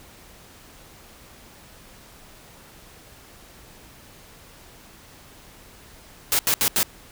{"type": "noise bursts at uneven times", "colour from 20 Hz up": "white", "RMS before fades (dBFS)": -20, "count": 4, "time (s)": [[6.32, 6.39], [6.47, 6.54], [6.61, 6.68], [6.76, 6.83]], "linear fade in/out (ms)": 0, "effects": ["pink hiss -48 dBFS RMS until 7.11 s"]}